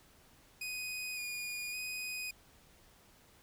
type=tone with vibrato; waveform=sawtooth; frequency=2470 Hz; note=D#7; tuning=13 cents flat; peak=-35 dBFS; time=0.61-2.31 s; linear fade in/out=5 ms; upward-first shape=square; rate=0.89 Hz; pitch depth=18 cents each way; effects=pink hiss -63 dBFS RMS until 3.42 s